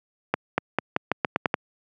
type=accelerating click train; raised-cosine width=0.5 ms; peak=-5 dBFS; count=9; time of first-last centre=0.34-1.541 s; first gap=240 ms; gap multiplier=0.86; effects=high-pass 150 Hz 12 dB/octave